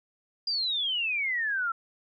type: exponential sweep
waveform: sine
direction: down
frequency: 4881 to 1331 Hz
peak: -26 dBFS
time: 0.47-1.72 s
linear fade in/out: 5 ms
effects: none